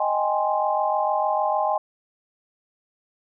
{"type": "chord", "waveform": "sine", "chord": "Ab major seventh", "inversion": "second", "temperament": "equal", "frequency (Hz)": [622.3, 784, 830.6, 1046.5], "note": ["Eb5", "G5", "Ab5", "C6"], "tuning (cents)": [0, 0, 0, 0], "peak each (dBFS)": [-25, -26, -24, -27], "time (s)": [0, 1.78], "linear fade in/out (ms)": 5, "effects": []}